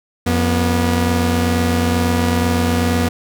sawtooth tone pair together, 88.14 / 242.2 Hz, F2 / B3, +16 / -34 cents, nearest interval octave + perfect fourth, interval 1750 cents, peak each -13 dBFS, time 0.26-3.09 s, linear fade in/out 10 ms, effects none

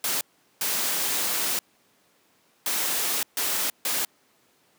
white noise bursts at uneven times, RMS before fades -26 dBFS, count 5, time 0.04-0.21 / 0.61-1.59 / 2.66-3.23 / 3.37-3.7 / 3.85-4.05 s, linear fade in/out 2 ms, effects pink hiss -63 dBFS RMS until 4.78 s + high-pass 200 Hz 12 dB/octave

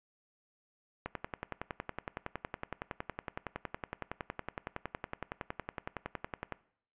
click train, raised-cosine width 0.5 ms, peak -21 dBFS, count 60, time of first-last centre 1.06-6.523 s, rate 10.8 Hz, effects noise-tail reverb RT60 0.6 s tail -20 dB re dry + resampled to 8000 Hz

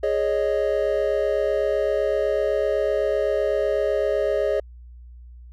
triangle chord, Ab suspended fourth, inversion none, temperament equal, 415.3 / 554.4 / 622.3 Hz, Ab4 / Db5 / Eb5, 0 / 0 / 0 cents, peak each -22 dBFS, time 0.03-4.6 s, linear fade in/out 5 ms, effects added 60 Hz sine -40 dBFS peak until 5.52 s

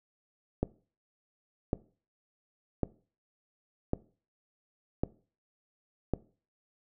click train, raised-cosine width 2 ms, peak -14 dBFS, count 6, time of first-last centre 0.63-6.137 s, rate 0.908 Hz, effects noise-tail reverb RT60 0.4 s tail -20 dB re dry

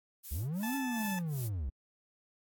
violet noise with tremolo, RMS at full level -42 dBFS, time 0.23-1.49 s, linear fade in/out 20 ms, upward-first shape sine, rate 2.7 Hz, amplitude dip 100%
triangle linear two-way sweep, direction up then down, 58.27 to 278.2 to 58.27 Hz, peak -31 dBFS, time 0.31-1.7 s, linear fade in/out 10 ms, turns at 0.76 s
20% pulse tone, 873 Hz, A5, 14 cents flat, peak -33 dBFS, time 0.63-1.19 s, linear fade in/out 2 ms
effects AAC 64 kbps

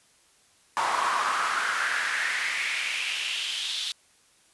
brown noise with high-pass filter sweep, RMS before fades -28 dBFS, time 0.77-3.92 s, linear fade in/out 0 ms, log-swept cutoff 950 to 3700 Hz, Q 4, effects white hiss -61 dBFS RMS until 4.53 s + resampled to 24000 Hz

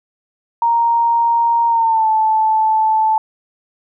sine tone with pitch glide, 932.3 to 874.9 Hz, A#5 to A5, 0 to -10 cents, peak -11 dBFS, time 0.62-3.18 s, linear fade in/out 2 ms, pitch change -110 cents, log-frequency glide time 1.68-2.08 s, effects none

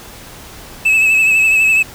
triangle tone with vibrato, 2600 Hz, E7, 24 cents flat, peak -7 dBFS, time 0.85-1.83 s, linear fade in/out 10 ms, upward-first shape sine, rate 12 Hz, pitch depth 35 cents each way, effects pink hiss -35 dBFS RMS until 1.94 s

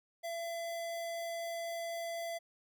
square tone, 674 Hz, E5, 38 cents sharp, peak -38 dBFS, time 0.23-2.39 s, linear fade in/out 20 ms, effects none

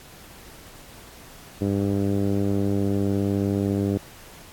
10% pulse tone with low-pass filter, 99.6 Hz, G2, 28 cents sharp, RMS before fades -23 dBFS, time 1.61-3.98 s, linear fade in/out 5 ms, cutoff 370 Hz, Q 0.97, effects pink hiss -46 dBFS RMS until 4.52 s + AAC 64 kbps

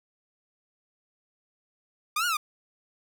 sawtooth linear two-way sweep, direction up then down, 1174.7 to 1469 to 1174.7 Hz, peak -21 dBFS, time 2.16-2.37 s, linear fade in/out 5 ms, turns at 2.26 s, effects none

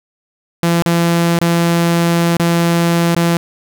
sawtooth tone with dropouts, 169.7 Hz, F3, 49 cents flat, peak -7 dBFS, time 0.63-3.37 s, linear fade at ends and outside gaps 0 ms, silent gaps 0.822-0.86 / 1.388-1.414 / 2.369-2.397 / 3.148-3.164 s, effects none

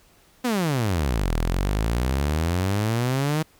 sawtooth exponential two-way sweep, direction down then up, 260 to 38.89 to 160 Hz, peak -17 dBFS, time 0.44-3.43 s, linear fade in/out 10 ms, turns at 1.33 s, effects pink hiss -57 dBFS RMS until 3.59 s

